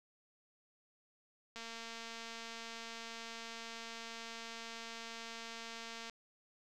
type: click train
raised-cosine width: 0.2 ms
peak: -30 dBFS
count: 1040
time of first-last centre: 1.56-6.097 s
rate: 229 Hz
effects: none